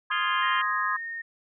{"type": "chord", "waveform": "sine", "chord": "Ab major", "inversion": "first", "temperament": "equal", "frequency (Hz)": [1046.5, 1244.5, 1661.2], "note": ["C6", "Eb6", "Ab6"], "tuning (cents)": [0, 0, 0], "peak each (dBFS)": -29, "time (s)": [0.1, 0.97], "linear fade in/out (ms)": 10}
{"type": "harmonic tone", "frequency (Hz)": 349.2, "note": "F4", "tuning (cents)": 0, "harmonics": [3, 4, 5, 6, 7, 8, 9], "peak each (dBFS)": [-35, -35, -36, -35, -39, -38, -34], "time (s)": [0.11, 0.62], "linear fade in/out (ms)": 10}
{"type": "tone with pitch glide", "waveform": "sine", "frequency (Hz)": [1864.7, 1841.2], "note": ["A#6", "A#6"], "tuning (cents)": [0, -22], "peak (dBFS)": -32, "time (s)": [0.42, 1.22], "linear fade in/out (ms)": 10, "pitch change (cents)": -22, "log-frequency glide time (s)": [0.66, 0.99]}
{"effects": []}